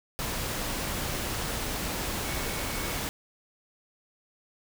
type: tone in noise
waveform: sine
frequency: 2217 Hz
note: C#7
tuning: in tune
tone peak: -43 dBFS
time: 2.25-2.99 s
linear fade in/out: 0 ms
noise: pink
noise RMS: -32 dBFS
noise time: 0.19-3.09 s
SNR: -14 dB
effects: none